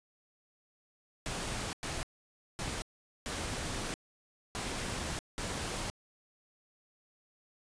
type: noise bursts at uneven times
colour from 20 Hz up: pink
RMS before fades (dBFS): -37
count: 6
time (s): 1.26-1.73 / 1.83-2.03 / 2.59-2.82 / 3.26-3.94 / 4.55-5.19 / 5.38-5.9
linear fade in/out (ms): 0
effects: resampled to 22050 Hz